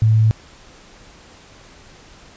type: tone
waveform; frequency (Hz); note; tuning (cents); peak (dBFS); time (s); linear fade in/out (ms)
sine; 110; A2; 0; -10; 0.02-0.31; 0
effects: pink hiss -45 dBFS RMS until 2.36 s + resampled to 16000 Hz